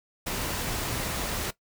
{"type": "noise", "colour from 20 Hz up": "pink", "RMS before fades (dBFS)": -31, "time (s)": [0.26, 1.51], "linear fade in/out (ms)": 10, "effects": ["noise-tail reverb RT60 0.1 s tail -17 dB re dry"]}